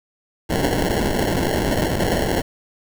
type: noise with sample-and-hold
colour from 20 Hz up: white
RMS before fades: -20 dBFS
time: 0.49-2.42 s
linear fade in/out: 10 ms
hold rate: 1225 Hz
effects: none